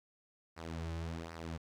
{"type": "tone with flanger", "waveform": "sawtooth", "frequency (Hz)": 82.41, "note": "E2", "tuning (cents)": 0, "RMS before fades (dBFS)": -42, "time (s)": [0.56, 1.58], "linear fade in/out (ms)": 20, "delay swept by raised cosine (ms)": [0.28, 4.38], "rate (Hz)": 1.3, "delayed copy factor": -0.7, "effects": ["low-pass 7000 Hz 12 dB/octave", "11-bit"]}